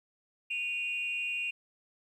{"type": "tone pair together", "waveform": "sine", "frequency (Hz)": [2472, 2775], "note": ["D#7", "F7"], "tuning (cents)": [-12, -12], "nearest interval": "major second", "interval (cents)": 200, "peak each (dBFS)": [-33, -33], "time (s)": [0.5, 1.51], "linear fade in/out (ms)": 10, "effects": ["tanh soft clip ceiling -25 dBFS", "11-bit"]}